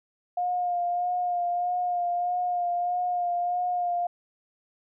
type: tone with vibrato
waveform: sine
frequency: 710 Hz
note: F5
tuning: 28 cents sharp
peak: -24 dBFS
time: 0.37-4.07 s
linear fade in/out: 5 ms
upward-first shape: sine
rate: 1.6 Hz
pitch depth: 22 cents each way
effects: none